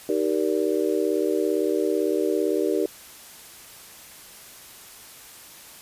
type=chord; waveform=sine; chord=Eb major seventh; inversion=none; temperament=just; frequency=311.1 / 388.9 / 466.7 / 583.4 Hz; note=Eb4 / G4 / Bb4 / D5; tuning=0 / -14 / +2 / -12 cents; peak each=-26 / -24 / -26 / -30 dBFS; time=0.09-2.86 s; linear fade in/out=2 ms; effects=white hiss -45 dBFS RMS until 5.81 s + resampled to 32000 Hz